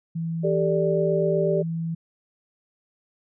sine tone, 164.81 Hz, E3, in tune, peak -25 dBFS, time 0.15-1.95 s, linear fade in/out 10 ms
sine chord, G suspended second, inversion none, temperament equal, 392 / 440 / 587.3 Hz, G4 / A4 / D5, 0 / 0 / 0 cents, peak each -23 / -28 / -24 dBFS, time 0.43-1.63 s, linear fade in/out 20 ms
effects none

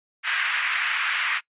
white band-pass noise, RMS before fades -25 dBFS, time 0.23-1.41 s, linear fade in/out 50 ms, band 1300 to 2500 Hz, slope 24 dB/octave, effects noise-tail reverb RT60 0.1 s tail -22 dB re dry + resampled to 8000 Hz

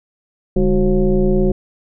sine tone with frequency modulation, 198.9 Hz, G3, 25 cents sharp, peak -11 dBFS, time 0.56-1.52 s, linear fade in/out 5 ms, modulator 170 Hz, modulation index 1.5, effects none

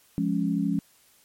sine chord, Db major, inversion first, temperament equal, 174.61 / 207.7 / 277.2 Hz, F3 / Ab3 / Db4, 0 / 0 / 0 cents, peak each -27 dBFS, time 0.18-0.79 s, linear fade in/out 0 ms, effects white hiss -60 dBFS RMS until 1.24 s + MP3 64 kbps

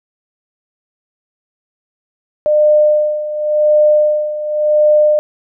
sine tone with tremolo, 603 Hz, D5, 46 cents sharp, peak -6 dBFS, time 2.46-5.19 s, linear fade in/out 0 ms, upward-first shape sine, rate 0.91 Hz, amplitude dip 75%, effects none

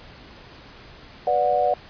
sine chord, B minor, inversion none, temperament equal with one note detuned, 493.9 / 587.3 / 729.4 Hz, B4 / D5 / F#5, 0 / 0 / -25 cents, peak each -25 / -22 / -20 dBFS, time 1.27-1.74 s, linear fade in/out 2 ms, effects pink hiss -45 dBFS RMS until 1.89 s + resampled to 11025 Hz

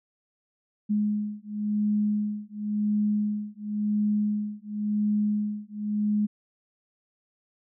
sine beating tone pair, 208.9 / 209.84 Hz, G#3 / G#3, +10 / +18 cents, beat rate 0.94 Hz, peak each -27 dBFS, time 0.89-6.27 s, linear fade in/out 20 ms, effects none

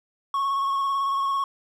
triangle tone with vibrato, 1100 Hz, C#6, 14 cents flat, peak -20 dBFS, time 0.34-1.44 s, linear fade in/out 2 ms, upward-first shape square, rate 18 Hz, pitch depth 20 cents each way, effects none

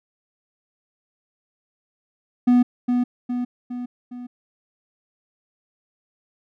triangle tone with echo, 245.9 Hz, B3, 7 cents flat, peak -10 dBFS, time 2.47-2.63 s, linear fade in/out 10 ms, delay 410 ms, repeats 4, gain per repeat -5 dB, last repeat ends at 4.27 s, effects none

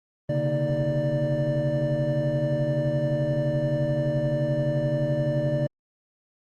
triangle tone cluster, 131.6 / 143.2 / 234 / 312.2 / 590 Hz, C3 / D3 / A#3 / D#4 / D5, +10 / -43 / +7 / +6 / +8 cents, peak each -27 / -25 / -32 / -31 / -24 dBFS, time 0.29-5.67 s, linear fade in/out 5 ms, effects Opus 24 kbps

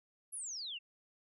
sine exponential sweep, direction down, 11400 to 2648 Hz, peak -40 dBFS, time 0.32-0.79 s, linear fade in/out 20 ms, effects none

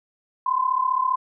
sine tone pair together, 1011.4 / 1046.5 Hz, B5 / C6, +41 / 0 cents, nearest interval minor second, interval 59 cents, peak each -22 dBFS, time 0.46-1.16 s, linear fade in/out 5 ms, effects none

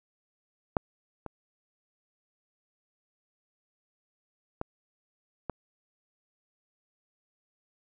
clicks, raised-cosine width 1 ms, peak -10 / -23 / -18 / -18 dBFS, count 4, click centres 0.768 / 1.263 / 4.614 / 5.497 s, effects none

